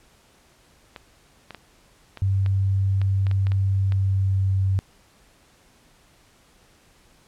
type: clicks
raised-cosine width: 0.3 ms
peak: -21 dBFS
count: 11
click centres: 0.962 / 1.507 / 1.547 / 2.173 / 2.462 / 3.016 / 3.268 / 3.313 / 3.469 / 3.519 / 3.922 s
type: tone with pitch glide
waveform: sine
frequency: 97.1 to 95.98 Hz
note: G2 to G2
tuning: -16 to -36 cents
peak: -18 dBFS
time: 2.22-4.79 s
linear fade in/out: 0 ms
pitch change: -20 cents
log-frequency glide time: 3.75-4.58 s
effects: pink hiss -57 dBFS RMS until 7.27 s + low-pass 11000 Hz 12 dB/octave